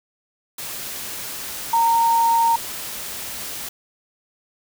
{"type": "tone in noise", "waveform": "sine", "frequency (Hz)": 922, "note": "A#5", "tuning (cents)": -19, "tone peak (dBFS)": -14, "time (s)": [1.73, 2.56], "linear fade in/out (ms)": 5, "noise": "white", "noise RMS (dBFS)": -31, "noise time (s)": [0.58, 3.69], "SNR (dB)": 14, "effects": []}